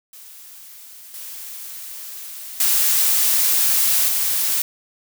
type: noise with level steps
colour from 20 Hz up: blue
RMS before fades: -41 / -34 / -17 / -20 dBFS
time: 0.13-4.62 s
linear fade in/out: 2 ms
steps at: 1.14 / 2.6 / 4.08 s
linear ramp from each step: 2 ms
effects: none